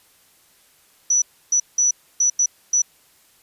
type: tone bursts at uneven times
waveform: sine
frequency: 5920 Hz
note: F#8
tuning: in tune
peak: -14 dBFS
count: 6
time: 1.1-1.22 / 1.52-1.6 / 1.78-1.91 / 2.2-2.3 / 2.39-2.46 / 2.73-2.82 s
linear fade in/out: 5 ms
effects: white hiss -56 dBFS RMS until 3.42 s + resampled to 32000 Hz